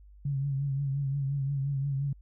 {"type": "tone with vibrato", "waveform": "sine", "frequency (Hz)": 138.59, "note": "C#3", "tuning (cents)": 0, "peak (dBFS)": -27, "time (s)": [0.25, 2.13], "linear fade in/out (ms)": 5, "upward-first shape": "triangle", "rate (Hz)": 5.7, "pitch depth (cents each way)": 61, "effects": ["added 50 Hz sine -50 dBFS peak until 2.21 s"]}